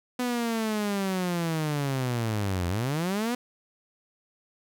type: linear two-way sweep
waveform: sawtooth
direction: down then up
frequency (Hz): 250.3 to 85 to 250.3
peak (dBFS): -22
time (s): 0.19-3.35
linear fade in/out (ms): 5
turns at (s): 2.68
effects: none